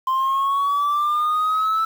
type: exponential sweep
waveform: sine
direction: up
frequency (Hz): 1043 to 1322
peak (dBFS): -15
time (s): 0.07-1.85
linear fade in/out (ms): 5
effects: tanh soft clip ceiling -16 dBFS + 7-bit